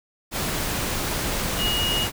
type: tone in noise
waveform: sine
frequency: 2877 Hz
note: F#7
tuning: 49 cents flat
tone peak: -23 dBFS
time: 1.57-2.08 s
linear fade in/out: 50 ms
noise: pink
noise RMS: -26 dBFS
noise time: 0.31-2.12 s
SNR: 0 dB
effects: none